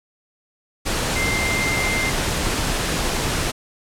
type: tone in noise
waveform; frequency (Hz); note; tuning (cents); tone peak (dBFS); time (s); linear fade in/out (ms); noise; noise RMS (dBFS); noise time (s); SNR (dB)
sine; 2093; C7; 0; -22; 1.15-2.11; 20; pink; -22; 0.85-3.52; -3
effects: low-pass 10000 Hz 12 dB/octave